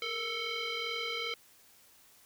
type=tone with frequency modulation; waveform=sine; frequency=466.2 Hz; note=A#4; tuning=in tune; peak=-33 dBFS; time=0.02-1.34 s; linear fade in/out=2 ms; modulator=890 Hz; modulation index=4.1; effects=white hiss -61 dBFS RMS until 2.25 s